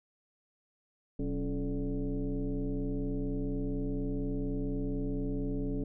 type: tone with frequency modulation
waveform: sine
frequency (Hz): 122.9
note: B2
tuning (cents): -8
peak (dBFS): -30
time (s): 1.19-5.84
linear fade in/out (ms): 5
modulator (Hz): 155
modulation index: 1.8
effects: none